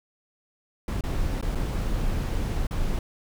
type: noise with dropouts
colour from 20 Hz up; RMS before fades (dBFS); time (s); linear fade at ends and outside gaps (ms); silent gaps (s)
brown; -26; 0.88-2.99; 2; 1.009-1.037 / 1.412-1.426 / 1.55-1.554 / 2.669-2.709
effects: none